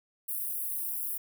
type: high-pass noise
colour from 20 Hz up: white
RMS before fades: -34 dBFS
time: 0.28-1.18 s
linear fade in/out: 10 ms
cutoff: 10000 Hz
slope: 48 dB/octave
effects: none

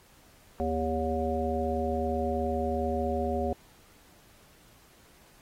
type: harmonic tone with a mistuned harmonic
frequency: 80 Hz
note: D#2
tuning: 49 cents sharp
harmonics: 1 / 3 / 5 / 7 / 9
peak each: -33 / -33 / -33 / -33 / -33 dBFS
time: 0.6-3.53 s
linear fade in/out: 0 ms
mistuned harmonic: 1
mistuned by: -100 cents
effects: pink hiss -59 dBFS RMS until 5.41 s + AAC 48 kbps

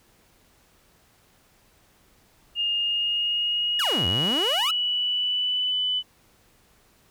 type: tone with pitch glide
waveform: sine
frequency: 2832 to 3000 Hz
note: F7 to F#7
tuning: +23 to +23 cents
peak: -22 dBFS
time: 2.55-6.03 s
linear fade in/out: 50 ms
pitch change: +100 cents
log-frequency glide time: 2.79-5.77 s
type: exponential two-way sweep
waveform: sawtooth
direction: down then up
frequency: 1864.7 to 80.2 to 1366 Hz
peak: -22 dBFS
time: 3.79-4.71 s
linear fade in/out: 5 ms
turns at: 4.07 s
effects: pink hiss -60 dBFS RMS until 7.1 s

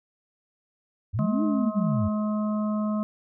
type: linear two-way sweep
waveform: sine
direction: up then down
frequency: 83.3 to 319.2 to 83.3 Hz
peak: -24 dBFS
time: 1.13-2.09 s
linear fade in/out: 20 ms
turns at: 1.43 s
type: harmonic tone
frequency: 212.1 Hz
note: G#3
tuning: 37 cents sharp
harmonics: 1 / 3 / 5 / 6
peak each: -24 / -34 / -38 / -40 dBFS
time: 1.19-3.03 s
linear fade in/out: 0 ms
effects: none

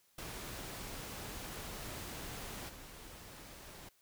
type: noise with level steps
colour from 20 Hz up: pink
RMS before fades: -45 / -52 dBFS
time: 0.18-3.89 s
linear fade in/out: 5 ms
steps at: 2.68 s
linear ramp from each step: 20 ms
effects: white hiss -71 dBFS RMS until 4.01 s

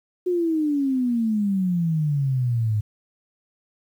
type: exponential sweep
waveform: sine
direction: down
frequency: 366.3 to 103.83 Hz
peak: -19 dBFS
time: 0.26-2.81 s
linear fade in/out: 10 ms
effects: 9-bit

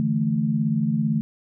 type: chord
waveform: sine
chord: D suspended second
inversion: none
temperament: equal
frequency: 146.83 / 164.81 / 220 Hz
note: D3 / E3 / A3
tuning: 0 / 0 / 0 cents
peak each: -25 / -25 / -22 dBFS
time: 0-1.21 s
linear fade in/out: 0 ms
effects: none

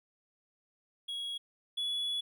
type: tone pair in turn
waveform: triangle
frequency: 3322 / 3400 Hz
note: G#7 / G#7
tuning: 0 / +40 cents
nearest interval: unison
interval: 40 cents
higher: second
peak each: -34 / -30 dBFS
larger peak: second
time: 1.08-1.38 / 1.77-2.21 s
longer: second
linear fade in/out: 10 ms
effects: none

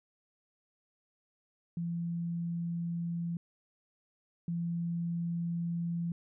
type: tone pair in turn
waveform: sine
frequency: 170 / 170 Hz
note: F3 / F3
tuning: -46 / -46 cents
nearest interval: unison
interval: 0 cents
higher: neither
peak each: -32 / -31 dBFS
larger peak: second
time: 1.77-3.37 / 4.48-6.12 s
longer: second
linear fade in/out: 2 ms
effects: none

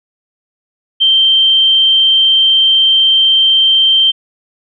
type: tone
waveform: sine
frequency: 3136 Hz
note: G7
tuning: in tune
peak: -6 dBFS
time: 1-4.12 s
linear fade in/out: 20 ms
effects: none

